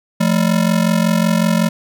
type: ring-modulated tone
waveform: square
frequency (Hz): 196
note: G3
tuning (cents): 0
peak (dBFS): -10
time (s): 0.2-1.69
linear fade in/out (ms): 10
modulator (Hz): 22.7
effects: none